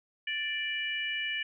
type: harmonic tone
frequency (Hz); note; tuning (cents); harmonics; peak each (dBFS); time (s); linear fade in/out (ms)
587.3; D5; 0; 3 / 4 / 5; -35 / -35 / -35; 0.27-1.43; 5
effects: none

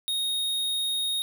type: tone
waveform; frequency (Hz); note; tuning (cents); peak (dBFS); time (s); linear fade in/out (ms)
square; 3729; A#7; 0; -26; 0.08-1.22; 0
effects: none

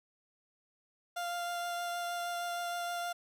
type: tone with vibrato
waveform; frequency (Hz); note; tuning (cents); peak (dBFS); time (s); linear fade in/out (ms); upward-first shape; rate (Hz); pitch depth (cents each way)
30% pulse; 697; F5; -4; -32; 1.16-3.13; 10; triangle; 6.4; 11
effects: none

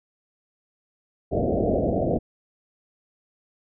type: low-pass noise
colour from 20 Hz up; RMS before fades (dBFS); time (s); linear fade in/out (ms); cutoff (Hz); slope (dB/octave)
white; -23; 1.31-2.19; 20; 700; 96
effects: none

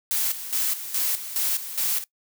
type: noise with tremolo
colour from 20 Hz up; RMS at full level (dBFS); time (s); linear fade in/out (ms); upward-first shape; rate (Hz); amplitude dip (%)
blue; -24; 0.11-2.04; 0; square; 2.4; 70
effects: noise-tail reverb RT60 0.1 s tail -21 dB re dry

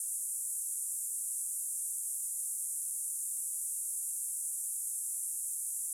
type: band-pass noise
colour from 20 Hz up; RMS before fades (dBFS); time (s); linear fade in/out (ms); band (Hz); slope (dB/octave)
pink; -37; 0-5.93; 2; 8200 to 11000; 48
effects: none

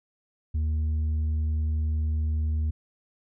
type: tone with tanh clipping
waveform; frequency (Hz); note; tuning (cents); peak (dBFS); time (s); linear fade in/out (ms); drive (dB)
triangle; 77.6; D#2; -4; -24; 0.54-2.71; 10; 8
effects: none

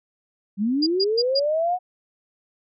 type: linear sweep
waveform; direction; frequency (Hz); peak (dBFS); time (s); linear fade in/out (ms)
sine; up; 188.8 to 740; -19; 0.57-1.79; 50
type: tone bursts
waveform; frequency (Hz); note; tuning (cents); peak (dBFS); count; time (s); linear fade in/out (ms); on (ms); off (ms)
sine; 4835; D8; +50; -19; 4; 0.82-1.398; 10; 47; 130
effects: none

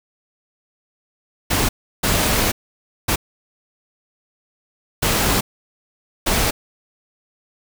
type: noise bursts at uneven times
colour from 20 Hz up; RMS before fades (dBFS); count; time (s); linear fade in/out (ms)
pink; -18; 5; 1.5-1.69 / 2.03-2.52 / 3.08-3.16 / 5.02-5.41 / 6.26-6.51; 10
effects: none

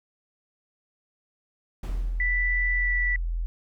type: noise with exponential decay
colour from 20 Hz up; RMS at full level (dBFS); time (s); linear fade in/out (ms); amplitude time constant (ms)
brown; -33; 1.83-2.57; 5; 160
type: tone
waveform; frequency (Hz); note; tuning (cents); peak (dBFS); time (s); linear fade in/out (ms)
sine; 42.08; E1; +36; -25; 1.89-3.46; 0
type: tone with pitch glide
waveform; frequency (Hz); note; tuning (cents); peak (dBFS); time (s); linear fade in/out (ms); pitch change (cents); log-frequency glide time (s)
sine; 1975.5 to 1963; B6 to B6; 0 to -11; -23; 2.2-3.16; 2; -11; 2.74-2.9
effects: none

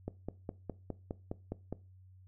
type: click train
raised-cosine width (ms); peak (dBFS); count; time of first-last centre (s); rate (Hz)
2; -24; 9; 0.08-1.726; 4.86
effects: noise-tail reverb RT60 0.3 s tail -19 dB re dry + added 93 Hz sine -55 dBFS peak until 2.27 s

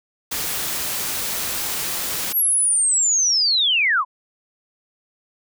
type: noise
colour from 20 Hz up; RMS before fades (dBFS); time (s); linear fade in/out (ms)
white; -25; 0.31-2.33; 10
type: linear sweep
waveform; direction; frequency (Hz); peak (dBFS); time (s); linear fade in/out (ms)
sine; down; 11840 to 938; -15; 2.32-4.05; 50
effects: none

